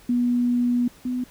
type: tone pair in turn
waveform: sine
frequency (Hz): 243.4 / 250.1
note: B3 / B3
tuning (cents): -25 / +22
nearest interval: unison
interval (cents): 47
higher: second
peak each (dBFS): -18 / -23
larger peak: first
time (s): 0.09-0.88 / 1.05-1.24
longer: first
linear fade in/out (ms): 5
effects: pink hiss -51 dBFS RMS until 1.3 s